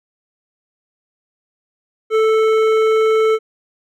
sine tone with hard clipping, 439.6 Hz, A4, 2 cents flat, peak -13 dBFS, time 2.1-3.39 s, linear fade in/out 50 ms, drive 11 dB, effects none

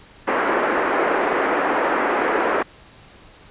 pink band-pass noise, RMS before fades -20 dBFS, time 0.27-2.63 s, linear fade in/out 10 ms, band 310 to 1900 Hz, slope 24 dB/octave, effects pink hiss -47 dBFS RMS until 3.5 s + resampled to 8000 Hz

